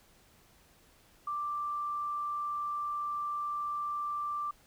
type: tone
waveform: sine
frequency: 1177 Hz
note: D6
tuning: 3 cents sharp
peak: -32 dBFS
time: 1.27-4.51 s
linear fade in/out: 5 ms
effects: pink hiss -63 dBFS RMS until 4.66 s